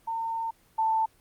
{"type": "tone pair in turn", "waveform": "sine", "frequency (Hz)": [908, 887.3], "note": ["A#5", "A5"], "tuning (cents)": [-46, 14], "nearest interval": "unison", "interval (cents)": 40, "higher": "first", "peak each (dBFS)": [-28, -22], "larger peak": "second", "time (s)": [[0.07, 0.51], [0.78, 1.06]], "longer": "first", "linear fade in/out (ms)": 10, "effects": ["pink hiss -62 dBFS RMS until 1.2 s", "Opus 24 kbps"]}